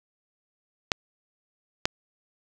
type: clicks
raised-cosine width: 0.2 ms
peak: -4 dBFS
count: 2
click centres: 0.918 / 1.855 s
effects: 7-bit